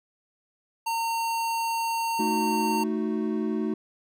square tone, 915 Hz, A#5, 32 cents flat, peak -26 dBFS, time 0.86-2.84 s, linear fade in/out 10 ms
triangle chord, D# diminished, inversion second, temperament equal, 220 / 311.1 / 370 Hz, A3 / D#4 / F#4, 0 / 0 / 0 cents, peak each -26 / -28 / -29 dBFS, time 2.19-3.74 s, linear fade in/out 5 ms
effects none

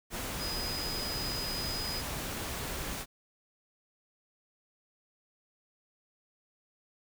sine tone in noise, 4978 Hz, D#8, in tune, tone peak -36 dBFS, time 0.38-2.03 s, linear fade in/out 50 ms, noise pink, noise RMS -37 dBFS, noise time 0.1-3.06 s, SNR -2 dB, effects none

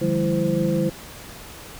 sine tone cluster, 152.2 / 176.9 / 203.6 / 333 / 517 Hz, D#3 / F3 / G#3 / E4 / C5, -38 / +23 / -34 / +18 / -21 cents, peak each -25 dBFS, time 0.01-0.9 s, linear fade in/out 10 ms, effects pink hiss -40 dBFS RMS until 1.79 s

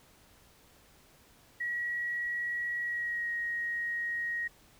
sine tone with pitch glide, 1917 to 1883 Hz, A#6 to A#6, +48 to +17 cents, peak -31 dBFS, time 1.6-4.48 s, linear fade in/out 10 ms, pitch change -31 cents, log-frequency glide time 2.8-3.32 s, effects pink hiss -61 dBFS RMS until 4.79 s

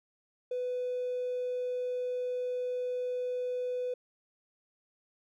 triangle tone with hard clipping, 498.3 Hz, B4, 15 cents sharp, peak -31 dBFS, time 0.51-3.94 s, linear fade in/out 5 ms, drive 3 dB, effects none

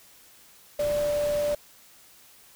sine tone in noise, 587.3 Hz, D5, in tune, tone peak -23 dBFS, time 0.79-1.55 s, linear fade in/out 5 ms, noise pink, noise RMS -38 dBFS, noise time 0.79-1.55 s, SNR +12 dB, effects white hiss -54 dBFS RMS until 2.55 s

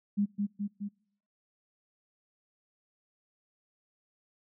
sine tone with echo, 203.8 Hz, G#3, 32 cents flat, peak -24 dBFS, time 0.17-0.26 s, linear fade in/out 20 ms, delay 210 ms, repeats 3, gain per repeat -3 dB, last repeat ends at 0.89 s, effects noise-tail reverb RT60 0.7 s tail -26 dB re dry

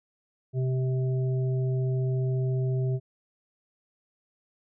harmonic tone, 129.6 Hz, C3, 16 cents flat, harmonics 1 / 3 / 5, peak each -24 / -34 / -42 dBFS, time 0.53-3 s, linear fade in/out 50 ms, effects none

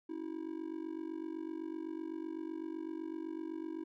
triangle tone with amplitude modulation, 323 Hz, E4, 35 cents flat, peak -33 dBFS, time 0.09-3.84 s, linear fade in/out 10 ms, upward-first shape sine, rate 47.9 Hz, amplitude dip 90%, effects none

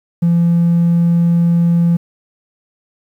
triangle tone, 170.4 Hz, F3, 42 cents flat, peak -6 dBFS, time 0.22-1.97 s, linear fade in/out 10 ms, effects tanh soft clip ceiling -5 dBFS + 8-bit

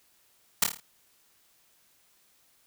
white noise with echo, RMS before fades -20 dBFS, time 0.62-0.64 s, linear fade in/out 5 ms, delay 27 ms, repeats 6, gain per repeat -5 dB, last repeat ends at 0.802 s, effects white hiss -65 dBFS RMS until 2.66 s

